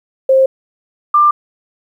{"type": "tone pair in turn", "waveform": "sine", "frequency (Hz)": [530, 1189.8], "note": ["C5", "D6"], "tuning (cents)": [22, 22], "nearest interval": "octave + major second", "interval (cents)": 1400, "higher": "second", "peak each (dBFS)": -6, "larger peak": "neither", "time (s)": [[0.29, 0.46], [1.14, 1.31]], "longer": "neither", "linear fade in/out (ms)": 5, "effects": ["8-bit"]}